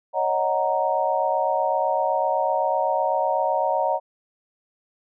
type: chord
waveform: sine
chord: D# minor seventh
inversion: third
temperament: equal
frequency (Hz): 554.4 / 622.3 / 740 / 932.3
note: C#5 / D#5 / F#5 / A#5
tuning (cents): 0 / 0 / 0 / 0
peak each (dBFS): -26 / -25 / -25 / -24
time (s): 0.13-4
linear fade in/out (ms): 50
effects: none